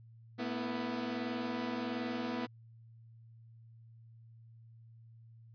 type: chord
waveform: sawtooth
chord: A suspended second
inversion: none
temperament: equal with one note detuned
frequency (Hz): 225.5 / 246.9 / 329.6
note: A3 / B3 / E4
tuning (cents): +43 / 0 / 0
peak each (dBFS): -38 / -33 / -39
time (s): 0.38-2.47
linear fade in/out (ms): 20
effects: added 114 Hz sine -54 dBFS peak until 5.54 s + resampled to 11025 Hz